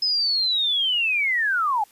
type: linear sweep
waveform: sine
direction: down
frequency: 5120 to 794 Hz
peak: -19 dBFS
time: 0.02-1.84 s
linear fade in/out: 5 ms
effects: white hiss -55 dBFS RMS until 1.91 s + resampled to 32000 Hz